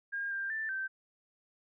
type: tone with pitch steps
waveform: sine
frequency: 1616 / 1589 / 1770 / 1555 Hz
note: G#6 / G6 / A6 / G6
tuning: -48 / +23 / +10 / -14 cents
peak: -33 dBFS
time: 0.12-0.88 s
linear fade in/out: 20 ms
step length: 190 ms
effects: none